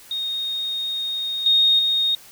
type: tone with level steps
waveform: sine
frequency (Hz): 3712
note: A#7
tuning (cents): -8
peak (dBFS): -23 / -13 / -17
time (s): 0.11-2.15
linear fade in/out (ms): 2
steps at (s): 1.46 / 1.79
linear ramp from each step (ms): 2
effects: white hiss -46 dBFS RMS until 2.31 s